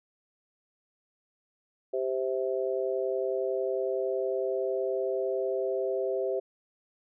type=chord; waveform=sine; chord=C major; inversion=second; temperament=just; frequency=392.4 / 523.3 / 654.1 Hz; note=G4 / C5 / E5; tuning=+2 / 0 / -14 cents; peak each=-30 / -31 / -34 dBFS; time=1.93-6.4 s; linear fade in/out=10 ms; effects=none